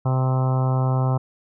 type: harmonic tone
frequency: 130 Hz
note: C3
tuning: 11 cents flat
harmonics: 1 / 2 / 3 / 4 / 5 / 6 / 7 / 8 / 9 / 10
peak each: -18 / -32 / -34 / -33 / -33 / -32 / -36 / -34 / -41 / -37 dBFS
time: 0.05-1.18 s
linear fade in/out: 10 ms
effects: none